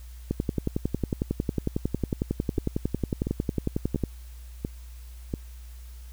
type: two click trains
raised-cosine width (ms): 3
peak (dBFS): -15 / -12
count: 5 / 42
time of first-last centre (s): 2.58-5.339 / 0.31-4.037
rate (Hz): 1.45 / 11
effects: added 60 Hz sine -40 dBFS peak until 6.12 s + white hiss -56 dBFS RMS until 6.12 s